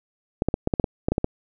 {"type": "clicks", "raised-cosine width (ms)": 2, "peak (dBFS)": -7, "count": 11, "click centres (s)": [0.421, 0.486, 0.541, 0.674, 0.738, 0.798, 0.842, 1.085, 1.12, 1.181, 1.244], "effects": []}